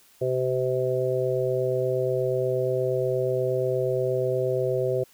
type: harmonic tone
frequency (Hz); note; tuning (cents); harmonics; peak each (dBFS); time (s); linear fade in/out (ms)
128.4; C3; -32; 1 / 3 / 4 / 5; -30 / -26 / -26 / -31; 0.21-5.04; 10
effects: white hiss -57 dBFS RMS until 5.13 s